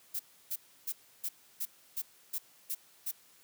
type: noise bursts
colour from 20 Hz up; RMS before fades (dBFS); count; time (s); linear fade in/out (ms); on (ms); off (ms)
violet; -35; 9; 0.14-3.115; 10; 55; 310
effects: white hiss -62 dBFS RMS until 3.43 s + high-pass 100 Hz 12 dB/octave